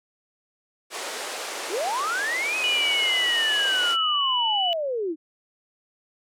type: band-pass noise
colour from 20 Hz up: pink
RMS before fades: -33 dBFS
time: 0.9-3.97 s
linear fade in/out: 50 ms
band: 400 to 10000 Hz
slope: 24 dB/octave
type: linear two-way sweep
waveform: sine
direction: up then down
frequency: 296.9 to 2549 to 296.9 Hz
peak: -24 dBFS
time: 1.69-5.16 s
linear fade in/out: 50 ms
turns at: 2.57 s
type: tone with pitch glide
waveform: sine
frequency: 2937 to 2961 Hz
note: F#7 to F#7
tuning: -13 to +1 cents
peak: -22 dBFS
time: 2.64-4.73 s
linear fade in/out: 0 ms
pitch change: +14 cents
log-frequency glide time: 3.68-4.29 s
effects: none